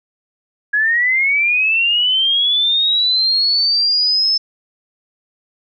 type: linear sweep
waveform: sine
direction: up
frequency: 1661.2 to 5274 Hz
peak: -12 dBFS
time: 0.73-4.38 s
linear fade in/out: 10 ms
effects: none